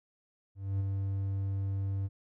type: tone with ADSR envelope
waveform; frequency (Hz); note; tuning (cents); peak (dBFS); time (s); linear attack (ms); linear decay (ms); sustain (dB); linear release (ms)
triangle; 97.7; G2; -5; -25; 0.55-2.09; 250; 17; -3; 34
effects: none